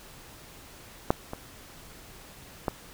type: clicks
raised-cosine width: 1 ms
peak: -6 / -20 / -12 dBFS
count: 3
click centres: 1.105 / 1.334 / 2.682 s
effects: pink hiss -49 dBFS RMS until 2.93 s